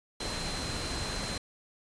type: tone in noise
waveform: sine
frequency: 4100 Hz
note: C8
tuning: 36 cents flat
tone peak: -40 dBFS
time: 0.2-1.38 s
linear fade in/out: 5 ms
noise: pink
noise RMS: -35 dBFS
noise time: 0.2-1.38 s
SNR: -8 dB
effects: resampled to 22050 Hz